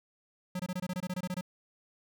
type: tone bursts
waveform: square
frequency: 181.9 Hz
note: F#3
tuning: 29 cents flat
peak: -33 dBFS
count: 13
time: 0.55-1.411 s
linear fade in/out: 5 ms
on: 45 ms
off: 23 ms
effects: none